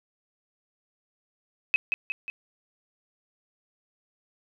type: tone with echo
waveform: sine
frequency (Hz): 2550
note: D#7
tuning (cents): +42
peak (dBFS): -17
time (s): 1.74-1.76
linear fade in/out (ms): 0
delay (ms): 180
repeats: 3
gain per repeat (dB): -5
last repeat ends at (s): 2.3
effects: none